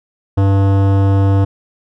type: tone with hard clipping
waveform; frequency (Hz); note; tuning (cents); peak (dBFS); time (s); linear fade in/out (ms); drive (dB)
sine; 98; G2; 0; -11; 0.37-1.45; 10; 17
effects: none